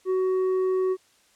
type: tone with tanh clipping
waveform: sine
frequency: 373.9 Hz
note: F#4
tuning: 18 cents sharp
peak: -22 dBFS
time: 0.05-0.97 s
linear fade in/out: 50 ms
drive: 5 dB
effects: white hiss -61 dBFS RMS until 1.35 s + low-pass 9000 Hz 12 dB/octave